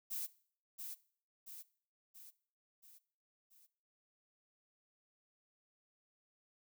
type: noise with echo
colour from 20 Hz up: violet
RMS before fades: -41 dBFS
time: 0.1-0.27 s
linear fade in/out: 20 ms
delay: 680 ms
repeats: 5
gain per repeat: -5 dB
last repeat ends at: 3.67 s
effects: noise-tail reverb RT60 0.5 s tail -19 dB re dry